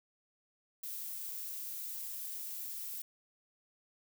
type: noise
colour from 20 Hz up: violet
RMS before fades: -42 dBFS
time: 0.83-3.02 s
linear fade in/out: 5 ms
effects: none